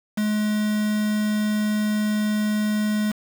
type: tone with quantisation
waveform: triangle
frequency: 211.8 Hz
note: G#3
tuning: 34 cents sharp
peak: -18 dBFS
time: 0.17-3.12 s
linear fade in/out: 10 ms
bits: 5
effects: none